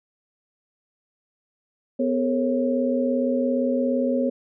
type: tone cluster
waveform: sine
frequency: 250.2 / 421.6 / 459 / 545 Hz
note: B3 / G#4 / A#4 / C#5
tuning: +23 / +26 / -27 / -29 cents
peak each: -22 / -31 / -31 / -24 dBFS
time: 1.99-4.3 s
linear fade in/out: 10 ms
effects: none